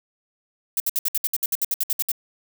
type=noise bursts; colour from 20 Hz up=violet; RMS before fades=-22 dBFS; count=15; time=0.77-2.117 s; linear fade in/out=2 ms; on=31 ms; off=63 ms; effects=none